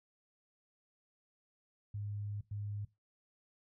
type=tone bursts at uneven times; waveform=sine; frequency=103 Hz; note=G#2; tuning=14 cents flat; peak=-38 dBFS; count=2; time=1.94-2.41 / 2.51-2.85 s; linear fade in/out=5 ms; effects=noise-tail reverb RT60 0.2 s tail -17 dB re dry